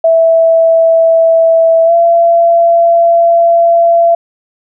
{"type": "tone with pitch glide", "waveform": "sine", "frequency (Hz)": [657, 677.8], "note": ["E5", "E5"], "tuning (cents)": [-6, 48], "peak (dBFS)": -4, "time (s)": [0.04, 4.15], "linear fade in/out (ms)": 5, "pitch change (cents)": 54, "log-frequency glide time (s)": [1.85, 1.92], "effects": []}